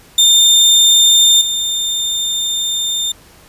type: tone with level steps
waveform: 30% pulse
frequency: 3613 Hz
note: A7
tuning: 45 cents sharp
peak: -4 / -13 dBFS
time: 0.18-3.12 s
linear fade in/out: 5 ms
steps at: 1.41 s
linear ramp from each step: 5 ms
effects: pink hiss -44 dBFS RMS until 3.48 s + resampled to 32000 Hz